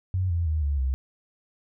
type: tone with pitch steps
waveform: sine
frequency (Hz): 92.7 / 85.01 / 77.95 / 71.48 / 65.55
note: F#2 / F2 / D#2 / D2 / C2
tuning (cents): +4 / -46 / +4 / -46 / +4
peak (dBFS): -22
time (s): 0.14-0.94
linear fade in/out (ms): 0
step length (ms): 160
effects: none